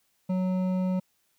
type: tone with hard clipping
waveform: triangle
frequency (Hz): 185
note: F#3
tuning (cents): 0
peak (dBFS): -26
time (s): 0.29-1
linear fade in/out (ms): 10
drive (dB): 13
effects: white hiss -71 dBFS RMS until 1.38 s